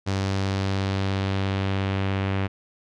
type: tone with low-pass filter sweep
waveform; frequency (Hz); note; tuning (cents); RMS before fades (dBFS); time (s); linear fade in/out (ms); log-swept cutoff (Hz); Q
sawtooth; 97; G2; -18; -25; 0.06-2.48; 20; 5600 to 2600; 1.5
effects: none